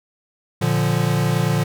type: chord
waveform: square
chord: Bb major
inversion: none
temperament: equal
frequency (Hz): 116.54 / 146.83 / 174.61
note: Bb2 / D3 / F3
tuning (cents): 0 / 0 / 0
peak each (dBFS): -22 / -21 / -23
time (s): 0.61-1.64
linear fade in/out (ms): 10
effects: none